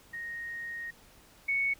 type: tone pair in turn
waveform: sine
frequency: 1865 / 2218 Hz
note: A#6 / C#7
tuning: 0 / 0 cents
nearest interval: minor third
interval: 300 cents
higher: second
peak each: -36 / -26 dBFS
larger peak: second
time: 0.13-0.91 / 1.48-1.74 s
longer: first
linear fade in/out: 10 ms
effects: pink hiss -58 dBFS RMS until 1.79 s